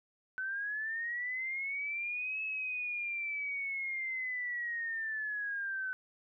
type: linear two-way sweep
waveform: sine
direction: up then down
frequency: 1510 to 2594 to 1510 Hz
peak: -34 dBFS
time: 0.38-5.93 s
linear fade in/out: 0 ms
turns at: 2.42 s
effects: none

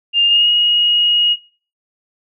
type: tone with pitch glide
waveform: sine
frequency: 2807 to 2881 Hz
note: F7 to F#7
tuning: +8 to -47 cents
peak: -9 dBFS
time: 0.13-1.37 s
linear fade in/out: 50 ms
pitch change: +45 cents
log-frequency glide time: 0.25-0.49 s
effects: noise-tail reverb RT60 0.4 s tail -19 dB re dry

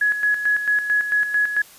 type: tone with tremolo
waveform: sine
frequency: 1683 Hz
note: G#6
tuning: 23 cents sharp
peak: -15 dBFS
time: 0.01-1.62 s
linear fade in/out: 5 ms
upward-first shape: square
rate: 4.5 Hz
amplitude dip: 60%
effects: white hiss -46 dBFS RMS until 1.78 s + resampled to 32000 Hz

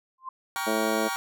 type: tone with exponential growth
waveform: sine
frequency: 1046.5 Hz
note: C6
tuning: in tune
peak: -29 dBFS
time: 0.18-0.29 s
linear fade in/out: 5 ms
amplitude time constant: 22 ms
type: chord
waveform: sawtooth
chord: G half-diminished seventh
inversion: none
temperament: just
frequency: 784 / 940.8 / 1128.9 / 1411.2 Hz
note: G5 / Bb5 / Db6 / F6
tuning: 0 / +16 / +31 / +18 cents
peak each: -30 dBFS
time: 0.56-1.16 s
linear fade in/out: 0 ms
type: harmonic tone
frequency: 110 Hz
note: A2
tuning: in tune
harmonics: 2 / 3 / 4 / 5 / 6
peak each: -31 / -31 / -31 / -31 / -31 dBFS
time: 0.66-1.09 s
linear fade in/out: 20 ms
effects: none

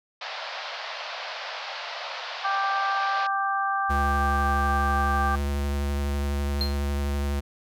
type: band-pass noise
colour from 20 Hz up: pink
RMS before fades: -35 dBFS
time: 0.21-3.27 s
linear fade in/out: 5 ms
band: 580 to 5000 Hz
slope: 48 dB/octave
type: harmonic tone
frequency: 392.6 Hz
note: G4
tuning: 3 cents sharp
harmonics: 2 / 3 / 4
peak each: -27 / -26 / -30 dBFS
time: 2.44-5.36 s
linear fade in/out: 10 ms
type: tone with vibrato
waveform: square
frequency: 71 Hz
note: C#2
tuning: 42 cents sharp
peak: -25 dBFS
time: 3.89-7.41 s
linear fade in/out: 20 ms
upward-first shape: sine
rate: 12 Hz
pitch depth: 16 cents each way
type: tone with exponential decay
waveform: triangle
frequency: 4186 Hz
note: C8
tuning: in tune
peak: -21 dBFS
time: 6.61-6.79 s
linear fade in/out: 1 ms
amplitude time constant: 39 ms
effects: none

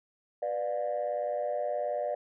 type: chord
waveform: sine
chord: B diminished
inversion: none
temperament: just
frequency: 493.9 / 592.7 / 711.2 Hz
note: B4 / D5 / F5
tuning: 0 / +16 / +31 cents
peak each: -35 / -30 / -34 dBFS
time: 0.42-2.15 s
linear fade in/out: 5 ms
effects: tanh soft clip ceiling -23 dBFS

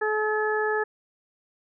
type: harmonic tone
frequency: 428.5 Hz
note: A4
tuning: 46 cents flat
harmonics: 1 / 2 / 3 / 4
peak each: -25 / -30 / -33 / -28 dBFS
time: 0.01-0.84 s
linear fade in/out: 10 ms
effects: none

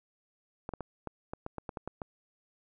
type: clicks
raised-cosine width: 1 ms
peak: -23 dBFS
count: 11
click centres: 0.691 / 0.737 / 0.807 / 1.073 / 1.335 / 1.464 / 1.583 / 1.692 / 1.772 / 1.876 / 2.018 s
effects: none

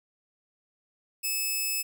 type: tone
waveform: 5% pulse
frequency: 2600 Hz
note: E7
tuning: 24 cents flat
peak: -18 dBFS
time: 1.23-1.83 s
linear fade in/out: 20 ms
effects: none

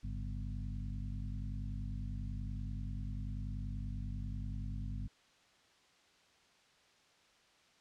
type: harmonic tone with a mistuned harmonic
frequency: 50.3 Hz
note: G1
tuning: 45 cents sharp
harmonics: 1 / 2 / 3 / 4 / 5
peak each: -40 / -43 / -48 / -49 / -52 dBFS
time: 0.03-5.08 s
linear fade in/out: 10 ms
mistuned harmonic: 3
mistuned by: -110 cents
effects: white hiss -67 dBFS RMS until 7.8 s + low-pass 5000 Hz 12 dB/octave

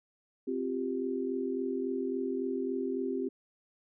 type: chord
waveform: sine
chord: C suspended fourth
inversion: none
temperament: just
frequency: 261.6 / 348.8 / 392.4 Hz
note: C4 / F4 / G4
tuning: 0 / -2 / +2 cents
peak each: -34 / -37 / -34 dBFS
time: 0.47-3.29 s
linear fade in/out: 10 ms
effects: none

